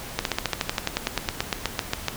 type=slowing click train; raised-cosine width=0.2 ms; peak=-5 dBFS; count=20; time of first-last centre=0.19-2.083 s; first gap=62 ms; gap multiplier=1.05; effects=pink hiss -37 dBFS RMS until 2.16 s